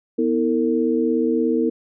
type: tone cluster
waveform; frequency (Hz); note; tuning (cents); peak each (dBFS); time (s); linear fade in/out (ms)
sine; 246.3 / 323.2 / 453.3; B3 / E4 / A#4; -5 / -34 / -48; -21; 0.18-1.7; 10
effects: none